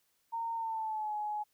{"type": "tone with pitch glide", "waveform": "sine", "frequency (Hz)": [918, 841.8], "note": ["A#5", "G#5"], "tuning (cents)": [-27, 23], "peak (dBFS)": -33, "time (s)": [0.32, 1.44], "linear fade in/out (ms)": 20, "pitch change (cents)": -150, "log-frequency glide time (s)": [0.54, 1.15], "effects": ["white hiss -75 dBFS RMS until 1.53 s"]}